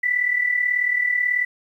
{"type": "tone with amplitude modulation", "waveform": "sine", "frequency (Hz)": 1975.5, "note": "B6", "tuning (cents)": 0, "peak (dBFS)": -15, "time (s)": [0.03, 1.45], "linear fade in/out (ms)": 10, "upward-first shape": "sine", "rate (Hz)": 38.3, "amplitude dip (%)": 65, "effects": ["9-bit"]}